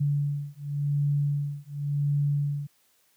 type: beating tone pair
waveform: sine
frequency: 143.5 / 144.41 Hz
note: D3 / D3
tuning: -40 / -29 cents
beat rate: 0.91 Hz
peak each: -27 dBFS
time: 0-2.67 s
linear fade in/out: 10 ms
effects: white hiss -66 dBFS RMS until 3.16 s + high-pass 80 Hz 12 dB/octave